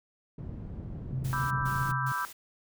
white low-pass noise, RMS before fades -39 dBFS, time 0.38-1.93 s, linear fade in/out 5 ms, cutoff 150 Hz, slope 12 dB/octave
sine tone with tremolo, 130.81 Hz, C3, in tune, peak -29 dBFS, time 1.13-2.12 s, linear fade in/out 2 ms, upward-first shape sine, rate 7.7 Hz, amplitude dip 35%
white noise bursts, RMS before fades -46 dBFS, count 3, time 1.24-2.33 s, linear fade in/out 10 ms, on 270 ms, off 140 ms
sine chord, E minor seventh, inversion second, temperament equal, 987.8 / 1174.7 / 1318.5 / 1568 Hz, B5 / D6 / E6 / G6, 0 / 0 / 0 / 0 cents, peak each -34 / -36 / -35 / -34 dBFS, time 1.33-2.25 s, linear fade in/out 0 ms
effects none

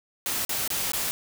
white noise with dropouts, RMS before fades -28 dBFS, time 0.26-1.11 s, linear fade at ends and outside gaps 0 ms, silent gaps 0.45-0.493 / 0.677-0.703 / 0.919-0.934 s, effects none

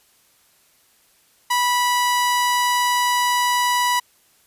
sawtooth tone, 981 Hz, B5, 12 cents flat, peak -13 dBFS, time 1.5-4 s, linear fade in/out 10 ms, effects white hiss -58 dBFS RMS until 4.46 s + resampled to 32000 Hz

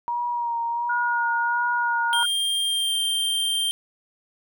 sine tone with vibrato, 947 Hz, A#5, 27 cents sharp, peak -23 dBFS, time 0.08-2.23 s, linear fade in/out 0 ms, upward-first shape sine, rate 1.4 Hz, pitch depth 28 cents each way
sine tone, 1439 Hz, F#6, 49 cents flat, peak -23 dBFS, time 0.89-2.26 s, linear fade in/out 10 ms
square tone with pitch glide, 3196 to 3163 Hz, G7 to G7, +33 to +15 cents, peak -22 dBFS, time 2.13-3.71 s, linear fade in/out 0 ms, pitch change -18 cents, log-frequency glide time 2.66-2.95 s
effects none

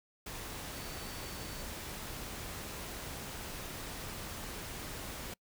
sine tone in noise, 4506 Hz, C#8, 28 cents sharp, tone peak -53 dBFS, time 0.75-1.62 s, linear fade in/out 5 ms, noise pink, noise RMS -43 dBFS, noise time 0.26-5.34 s, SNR -13 dB, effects noise-tail reverb RT60 0.1 s tail -26 dB re dry

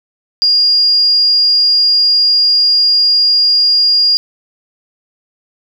sine tone, 4833 Hz, D8, 49 cents sharp, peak -7 dBFS, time 0.42-4.17 s, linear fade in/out 0 ms, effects 7-bit

